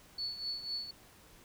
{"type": "tone with tremolo", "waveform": "sine", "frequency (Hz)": 4435, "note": "C#8", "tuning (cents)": 0, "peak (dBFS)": -33, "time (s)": [0.18, 0.91], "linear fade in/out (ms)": 5, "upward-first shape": "triangle", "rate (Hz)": 4, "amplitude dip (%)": 75, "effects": ["pink hiss -59 dBFS RMS until 1.44 s"]}